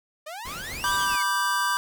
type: exponential two-way sweep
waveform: sawtooth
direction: up then down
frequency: 587.3 to 3789 to 2105 Hz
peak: -31 dBFS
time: 0.26-1.23 s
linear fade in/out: 10 ms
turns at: 0.94 s
type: noise with tremolo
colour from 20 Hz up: pink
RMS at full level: -38 dBFS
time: 0.45-1.16 s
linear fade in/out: 5 ms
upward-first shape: sine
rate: 4.4 Hz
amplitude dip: 25%
type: chord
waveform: square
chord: G major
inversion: first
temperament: just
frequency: 980 / 1176 / 1568 Hz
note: B5 / D6 / G6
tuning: -14 / +2 / 0 cents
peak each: -28 / -28 / -27 dBFS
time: 0.84-1.77 s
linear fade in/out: 0 ms
effects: none